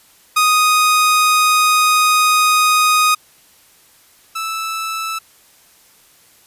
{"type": "tone pair in turn", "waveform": "sawtooth", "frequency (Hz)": [1244.5, 1315.6], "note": ["D#6", "E6"], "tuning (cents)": [0, -4], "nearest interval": "minor second", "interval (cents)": 96, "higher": "second", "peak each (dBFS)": [-7, -17], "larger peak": "first", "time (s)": [[0.36, 3.15], [4.35, 5.19]], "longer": "first", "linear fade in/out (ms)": 10, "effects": ["white hiss -50 dBFS RMS until 6.46 s", "resampled to 32000 Hz"]}